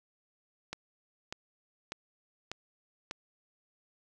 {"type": "click train", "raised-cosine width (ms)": 0.2, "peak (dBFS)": -20, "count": 5, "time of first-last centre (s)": [0.73, 3.111], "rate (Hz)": 1.68, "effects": []}